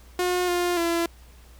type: tone with pitch steps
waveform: sawtooth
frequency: 359.7 / 352.7 / 338 Hz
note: F#4 / F4 / E4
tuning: -49 / +17 / +43 cents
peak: -18 dBFS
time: 0.19-1.06 s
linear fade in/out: 2 ms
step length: 290 ms
effects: added 60 Hz sine -47 dBFS peak until 1.59 s + pink hiss -55 dBFS RMS until 1.59 s